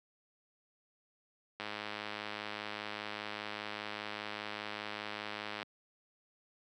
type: click train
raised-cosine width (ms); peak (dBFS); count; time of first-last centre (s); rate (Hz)
0.3; -23; 424; 1.6-5.629; 105
effects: high-pass 150 Hz 12 dB/octave